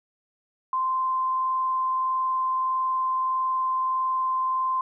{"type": "tone with frequency modulation", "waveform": "sine", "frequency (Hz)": 1040, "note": "C6", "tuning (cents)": -11, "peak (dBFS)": -22, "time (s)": [0.73, 4.81], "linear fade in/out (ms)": 2, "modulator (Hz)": 21.6, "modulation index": 0.28, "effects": []}